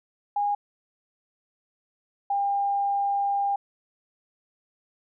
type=tone pair in turn; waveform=sine; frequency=818 / 801.2 Hz; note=G#5 / G5; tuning=-26 / +38 cents; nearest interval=unison; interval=36 cents; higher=first; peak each=-22 dBFS; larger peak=neither; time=0.36-0.55 / 2.3-3.56 s; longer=second; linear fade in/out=5 ms; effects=none